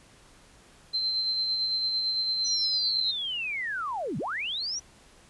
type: tone with tremolo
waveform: sine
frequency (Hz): 4106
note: C8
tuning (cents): -33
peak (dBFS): -24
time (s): 0.93-3.12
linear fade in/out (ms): 20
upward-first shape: sine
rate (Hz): 8.9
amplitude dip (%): 30
type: linear two-way sweep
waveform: sine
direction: down then up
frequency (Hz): 5960 to 118.2 to 5960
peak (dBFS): -29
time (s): 2.44-4.8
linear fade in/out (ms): 20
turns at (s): 4.18
effects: pink hiss -56 dBFS RMS until 5.29 s + resampled to 24000 Hz